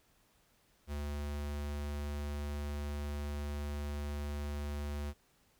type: tone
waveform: square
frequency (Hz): 72.9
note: D2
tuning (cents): -12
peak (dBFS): -37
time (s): 0.87-5.14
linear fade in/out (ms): 50
effects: pink hiss -70 dBFS RMS until 5.59 s